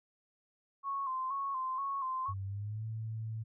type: tone with vibrato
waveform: sine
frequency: 1071 Hz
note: C6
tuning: 40 cents sharp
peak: -33 dBFS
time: 0.83-2.34 s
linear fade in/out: 50 ms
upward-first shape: square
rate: 2.1 Hz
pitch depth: 52 cents each way
type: tone with pitch glide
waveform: sine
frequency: 97.1 to 110.9 Hz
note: G2 to A2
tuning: -16 to +14 cents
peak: -36 dBFS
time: 2.28-3.44 s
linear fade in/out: 20 ms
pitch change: +230 cents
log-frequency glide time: 2.45-2.85 s
effects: none